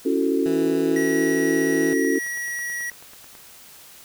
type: chord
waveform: sine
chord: F# minor seventh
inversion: second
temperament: just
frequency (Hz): 277.5 / 333 / 370 / 444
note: C#4 / E4 / F#4 / A4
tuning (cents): +2 / +18 / 0 / +16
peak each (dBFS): -22 / -25 / -24 / -25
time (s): 0.05-2.19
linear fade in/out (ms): 10
type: tone with vibrato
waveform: 15% pulse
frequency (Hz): 164.81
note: E3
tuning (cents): 0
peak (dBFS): -24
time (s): 0.46-1.93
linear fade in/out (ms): 0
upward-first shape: sine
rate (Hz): 17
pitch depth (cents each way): 12
type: tone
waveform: square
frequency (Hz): 1919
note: A#6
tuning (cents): +50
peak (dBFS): -27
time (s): 0.96-2.9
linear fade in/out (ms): 2
type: click train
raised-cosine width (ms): 0.5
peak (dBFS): -31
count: 15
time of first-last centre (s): 1.83-3.352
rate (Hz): 9.2
effects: white hiss -46 dBFS RMS until 4.04 s